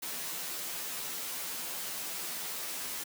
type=noise with comb filter; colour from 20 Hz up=white; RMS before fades=-38 dBFS; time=0.02-3.04 s; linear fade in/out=10 ms; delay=12 ms; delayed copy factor=+0.9; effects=high-pass 150 Hz 12 dB/octave

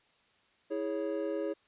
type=chord; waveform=triangle; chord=C# minor; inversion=first; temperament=equal with one note detuned; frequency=325.3 / 415.3 / 554.4 Hz; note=E4 / G#4 / C#5; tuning=-23 / 0 / 0 cents; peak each=-34 dBFS; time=0.7-1.54 s; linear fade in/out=20 ms; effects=white hiss -68 dBFS RMS until 1.67 s + resampled to 8000 Hz

